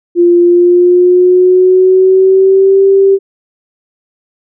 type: tone with pitch glide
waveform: sine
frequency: 347.9 to 390.5 Hz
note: F4 to G4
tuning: -7 to -7 cents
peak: -3 dBFS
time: 0.15-3.19 s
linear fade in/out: 50 ms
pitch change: +200 cents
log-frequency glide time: 0.4-2.84 s
effects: none